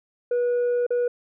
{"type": "tone with dropouts", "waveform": "sine", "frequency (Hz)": 485.7, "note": "B4", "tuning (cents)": -29, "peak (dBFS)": -17, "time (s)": [0.31, 1.08], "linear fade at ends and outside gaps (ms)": 5, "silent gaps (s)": [0.866, 0.905], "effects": ["tanh soft clip ceiling -19 dBFS"]}